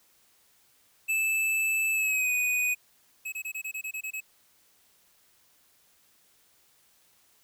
square tone with pitch glide, 2628 to 2483 Hz, E7 to D#7, -6 to -4 cents, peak -25 dBFS, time 1.08-2.75 s, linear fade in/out 20 ms, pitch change -98 cents, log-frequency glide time 1.92-2.32 s
square tone bursts, 2572 Hz, E7, 43 cents flat, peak -33 dBFS, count 10, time 3.25-4.206 s, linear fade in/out 10 ms, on 74 ms, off 24 ms
effects white hiss -64 dBFS RMS until 7.43 s

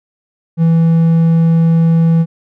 triangle tone, 164.81 Hz, E3, in tune, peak -5 dBFS, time 0.57-2.26 s, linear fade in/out 50 ms, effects none

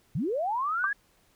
sine linear sweep, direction up, 113.7 to 1700 Hz, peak -26 dBFS, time 0.15-0.93 s, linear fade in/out 5 ms
sine tone with exponential decay, 1174 Hz, D6, 1 cent flat, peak -20 dBFS, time 0.84-0.92 s, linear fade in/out 1 ms, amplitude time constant 17 ms
effects pink hiss -65 dBFS RMS until 1.35 s

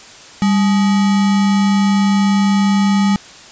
sine tone with sample-and-hold, 198.6 Hz, G3, 23 cents sharp, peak -10 dBFS, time 0.42-3.16 s, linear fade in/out 0 ms, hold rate 1050 Hz, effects white hiss -38 dBFS RMS until 3.51 s + resampled to 16000 Hz

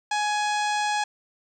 harmonic tone, 837 Hz, G#5, 13 cents sharp, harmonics 1 / 2 / 3 / 4 / 5 / 6 / 7 / 8 / 9 / 10, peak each -24 / -30 / -34 / -36 / -38 / -40 / -41 / -42 / -43 / -44 dBFS, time 0.11-1.04 s, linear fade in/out 5 ms, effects 10-bit

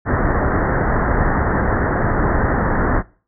pink low-pass noise, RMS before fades -17 dBFS, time 0.05-3.03 s, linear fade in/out 50 ms, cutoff 1900 Hz, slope 96 dB/octave, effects noise-tail reverb RT60 0.4 s tail -22 dB re dry

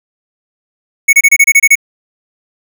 square tone bursts, 2217 Hz, C#7, in tune, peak -3 dBFS, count 9, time 1.08-1.755 s, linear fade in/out 10 ms, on 51 ms, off 27 ms, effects none

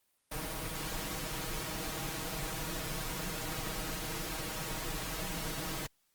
pink noise with comb filter, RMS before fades -38 dBFS, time 0.31-5.87 s, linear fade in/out 10 ms, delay 6.3 ms, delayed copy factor +0.85, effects white hiss -75 dBFS RMS until 6.14 s + Opus 32 kbps

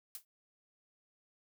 blue noise with exponential decay, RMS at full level -40 dBFS, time 0.15-0.25 s, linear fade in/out 1 ms, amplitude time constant 20 ms, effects none

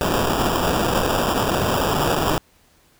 white noise with sample-and-hold, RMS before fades -20 dBFS, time 0.01-2.38 s, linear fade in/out 0 ms, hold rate 2100 Hz, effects pink hiss -57 dBFS RMS until 2.99 s

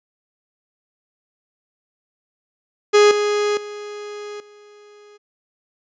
45% pulse tone with level steps, 415.3 Hz, G#4, in tune, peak -9 / -17 / -30 / -44 dBFS, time 2.93-5.18 s, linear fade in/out 20 ms, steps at 3.11 / 3.57 / 4.4 s, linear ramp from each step 2 ms, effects resampled to 16000 Hz

